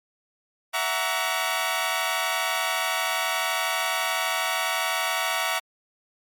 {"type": "chord", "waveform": "15% pulse", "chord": "F# dominant seventh", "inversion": "third", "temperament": "equal with one note detuned", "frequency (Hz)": [659.3, 740, 932.3, 1136], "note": ["E5", "F#5", "A#5", "C#6"], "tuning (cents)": [0, 0, 0, 42], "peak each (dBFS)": -23, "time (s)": [0.73, 5.6], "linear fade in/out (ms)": 20, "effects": ["MP3 96 kbps"]}